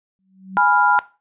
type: tone with exponential growth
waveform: sine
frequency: 189.9 Hz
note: F#3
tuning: 45 cents sharp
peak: -27 dBFS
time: 0.19-0.57 s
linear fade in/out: 0 ms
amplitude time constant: 81 ms
type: chord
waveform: sine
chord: F diminished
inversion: first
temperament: equal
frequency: 830.6 / 987.8 / 1396.9 Hz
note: Ab5 / Cb6 / F6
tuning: 0 / 0 / 0 cents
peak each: -17 dBFS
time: 0.57-0.99 s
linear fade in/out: 0 ms
effects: noise-tail reverb RT60 0.3 s tail -18 dB re dry + resampled to 8000 Hz